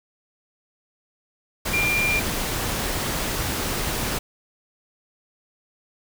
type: tone in noise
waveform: sine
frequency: 2388 Hz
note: D7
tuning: 28 cents sharp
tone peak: -20 dBFS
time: 1.73-2.2 s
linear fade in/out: 10 ms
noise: pink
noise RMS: -26 dBFS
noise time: 1.65-4.19 s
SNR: +3 dB
effects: none